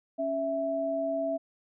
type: tone pair together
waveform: sine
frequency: 277.2 / 659.3 Hz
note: C#4 / E5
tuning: 0 / 0 cents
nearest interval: octave + minor third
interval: 1500 cents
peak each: -34 / -28 dBFS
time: 0.18-1.38 s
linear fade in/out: 20 ms
effects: none